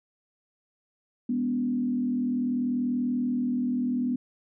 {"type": "tone with frequency modulation", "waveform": "sine", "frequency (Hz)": 246.9, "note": "B3", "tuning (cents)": 0, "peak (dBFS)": -24, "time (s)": [1.29, 4.16], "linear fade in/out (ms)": 5, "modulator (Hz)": 40.6, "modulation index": 0.65, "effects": []}